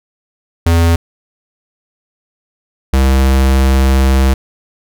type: tone pair in turn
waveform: square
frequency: 83.9 / 66.39 Hz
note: E2 / C2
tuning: +31 / +26 cents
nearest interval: major third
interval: 405 cents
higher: first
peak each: -8 dBFS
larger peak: neither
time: 0.66-0.96 / 2.93-4.34 s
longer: second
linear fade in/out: 5 ms
effects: none